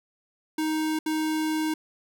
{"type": "tone bursts at uneven times", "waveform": "square", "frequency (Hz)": 312.5, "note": "D#4", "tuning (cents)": 8, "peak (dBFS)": -25, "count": 2, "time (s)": [[0.58, 0.99], [1.06, 1.74]], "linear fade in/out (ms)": 5, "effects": []}